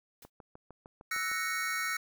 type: noise with exponential decay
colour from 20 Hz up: white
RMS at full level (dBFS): -47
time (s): 0.22-0.3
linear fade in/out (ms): 5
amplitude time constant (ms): 17
type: click train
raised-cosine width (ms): 1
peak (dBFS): -35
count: 8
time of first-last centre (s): 0.25-1.315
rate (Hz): 6.57
type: chord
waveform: square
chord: F# dominant seventh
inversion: third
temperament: equal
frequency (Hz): 1318.5 / 1480 / 1864.7 / 2217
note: E6 / F#6 / A#6 / C#7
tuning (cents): 0 / 0 / 0 / 0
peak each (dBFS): -38 / -39 / -37 / -37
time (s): 1.11-1.97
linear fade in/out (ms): 5
effects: none